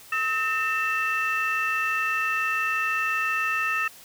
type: tone cluster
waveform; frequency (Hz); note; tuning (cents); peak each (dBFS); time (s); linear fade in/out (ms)
sine; 1286 / 1813 / 2660; E6 / A#6 / E7; -43 / -49 / +15; -26; 0.12-3.88; 5
effects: tanh soft clip ceiling -17 dBFS + white hiss -48 dBFS RMS until 4.04 s